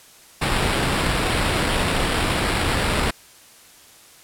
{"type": "noise with sample-and-hold", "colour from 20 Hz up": "pink", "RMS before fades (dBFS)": -21, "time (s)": [0.41, 3.11], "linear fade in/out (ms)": 10, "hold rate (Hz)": 6300, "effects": ["white hiss -48 dBFS RMS until 4.23 s", "low-pass 12000 Hz 12 dB/octave"]}